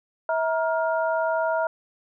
sine tone cluster, 647 / 943 / 1407 Hz, E5 / A#5 / F6, -32 / +20 / +12 cents, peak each -23 / -27 / -29 dBFS, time 0.29-1.67 s, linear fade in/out 2 ms, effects none

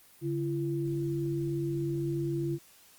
sine tone pair together, 142.2 / 338.2 Hz, C#3 / E4, +45 / +44 cents, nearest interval octave + minor third, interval 1499 cents, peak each -32 / -31 dBFS, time 0.21-2.59 s, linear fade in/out 50 ms, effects white hiss -58 dBFS RMS until 2.98 s + Opus 24 kbps

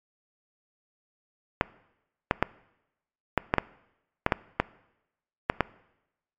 clicks, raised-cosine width 0.5 ms, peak -5 dBFS, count 11, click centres 1.611 / 2.311 / 2.426 / 3.377 / 3.539 / 3.583 / 4.264 / 4.322 / 4.6 / 5.499 / 5.607 s, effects noise-tail reverb RT60 0.9 s tail -21 dB re dry + MP3 96 kbps

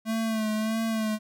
square tone with vibrato, 220 Hz, A3, in tune, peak -26 dBFS, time 0.05-1.19 s, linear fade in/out 50 ms, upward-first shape sine, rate 1.6 Hz, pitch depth 40 cents each way, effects none

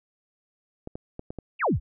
clicks, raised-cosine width 2 ms, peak -22 dBFS, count 5, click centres 0.874 / 0.955 / 1.194 / 1.305 / 1.387 s
sine exponential sweep, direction down, 2989 to 46.7 Hz, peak -20 dBFS, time 1.59-1.8 s, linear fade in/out 50 ms
effects none

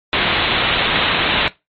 white low-pass noise, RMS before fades -17 dBFS, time 0.13-1.48 s, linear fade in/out 0 ms, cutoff 3900 Hz, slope 96 dB/octave, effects noise-tail reverb RT60 0.2 s tail -18 dB re dry + MP3 32 kbps

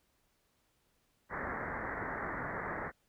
white low-pass noise, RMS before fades -39 dBFS, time 1.29-2.92 s, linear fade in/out 50 ms, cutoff 2000 Hz, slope 96 dB/octave, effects pink hiss -75 dBFS RMS until 3.08 s

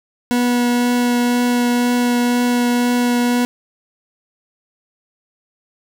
40% pulse tone with vibrato, 243.2 Hz, B3, 26 cents flat, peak -13 dBFS, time 0.31-3.45 s, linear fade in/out 0 ms, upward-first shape triangle, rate 2 Hz, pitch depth 9 cents each way, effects none

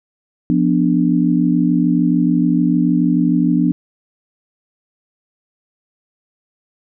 sine chord, B diminished, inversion second, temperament equal, 174.61 / 246.9 / 293.7 Hz, F3 / B3 / D4, 0 / 0 / 0 cents, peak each -16 dBFS, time 0.5-3.72 s, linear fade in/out 0 ms, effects none

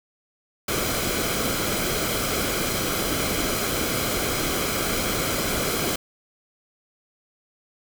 pink noise with comb filter, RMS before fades -25 dBFS, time 0.68-5.96 s, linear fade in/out 5 ms, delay 1.1 ms, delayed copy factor -0.55, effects none

